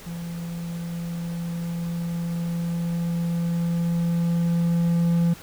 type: tone with level ramp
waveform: triangle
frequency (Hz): 169.9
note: F3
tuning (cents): -47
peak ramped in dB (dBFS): -28 to -15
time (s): 0.06-5.34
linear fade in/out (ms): 10
effects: pink hiss -44 dBFS RMS until 5.42 s